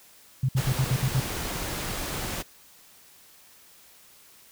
sine tone bursts, 130.81 Hz, C3, in tune, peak -20 dBFS, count 7, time 0.43-1.202 s, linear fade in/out 5 ms, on 58 ms, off 61 ms
pink noise, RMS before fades -32 dBFS, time 0.56-2.43 s, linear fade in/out 20 ms
effects white hiss -54 dBFS RMS until 4.51 s

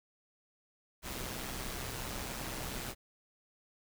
pink noise with amplitude modulation, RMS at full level -38 dBFS, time 1.02-2.95 s, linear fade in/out 50 ms, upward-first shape sine, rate 128 Hz, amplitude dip 50%, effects none

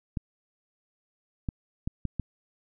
clicks, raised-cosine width 5 ms, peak -17 dBFS, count 5, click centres 0.172 / 1.488 / 1.875 / 2.053 / 2.197 s, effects none

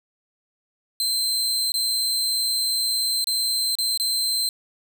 sawtooth tone with dropouts, 4109 Hz, C8, 32 cents flat, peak -18 dBFS, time 1-4.49 s, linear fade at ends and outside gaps 1 ms, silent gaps 1.72-1.74 / 3.243-3.271 / 3.753-3.786 / 3.975-3.998 s, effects none

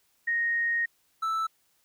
sine / triangle tone pair in turn, 1864.7 / 1318.5 Hz, A#6 / E6, 0 / 0 cents, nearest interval tritone, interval 600 cents, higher first, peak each -24 dBFS, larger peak neither, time 0.27-0.86 / 1.22-1.47 s, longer first, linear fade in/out 10 ms, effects white hiss -69 dBFS RMS until 1.84 s

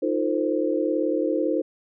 sine chord, F dominant seventh, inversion third, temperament equal with one note detuned, 311.1 / 349.2 / 451.6 / 523.3 Hz, Eb4 / F4 / A4 / C5, 0 / 0 / +45 / 0 cents, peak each -25 / -27 / -28 / -26 dBFS, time 0.02-1.62 s, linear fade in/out 10 ms, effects none

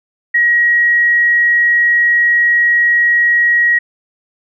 sine tone, 1900 Hz, A#6, 33 cents sharp, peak -8 dBFS, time 0.34-3.79 s, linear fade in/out 10 ms, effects none

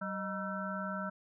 harmonic tone with a mistuned harmonic, 191.3 Hz, G3, 42 cents flat, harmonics 1 / 3 / 5 / 7 / 8, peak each -39 / -42 / -46 / -40 / -44 dBFS, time 0.01-1.1 s, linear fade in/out 10 ms, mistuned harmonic 3, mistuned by +130 cents, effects none

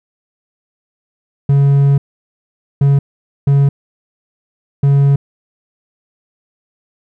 triangle tone bursts at uneven times, 140 Hz, C#3, 18 cents sharp, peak -5 dBFS, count 4, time 1.49-1.98 / 2.81-2.99 / 3.47-3.69 / 4.83-5.16 s, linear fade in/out 5 ms, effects none

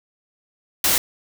white noise, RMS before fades -18 dBFS, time 0.84-0.98 s, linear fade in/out 2 ms, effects none

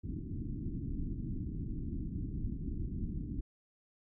pink low-pass noise, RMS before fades -38 dBFS, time 0.03-3.41 s, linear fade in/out 10 ms, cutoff 320 Hz, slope 48 dB/octave, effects none

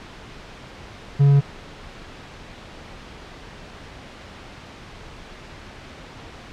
triangle tone, 140.9 Hz, C#3, 29 cents sharp, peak -9 dBFS, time 1.19-1.41 s, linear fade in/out 20 ms, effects pink hiss -40 dBFS RMS until 6.52 s + low-pass 4000 Hz 12 dB/octave

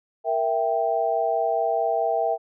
sine chord, E diminished, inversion second, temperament equal, 466.2 / 659.3 / 784 Hz, Bb4 / E5 / G5, 0 / 0 / 0 cents, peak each -27 / -23 / -25 dBFS, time 0.24-2.38 s, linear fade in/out 50 ms, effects none

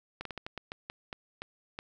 slowing click train, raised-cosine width 0.3 ms, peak -22 dBFS, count 11, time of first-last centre 0.21-1.789 s, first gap 43 ms, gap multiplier 1.27, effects none

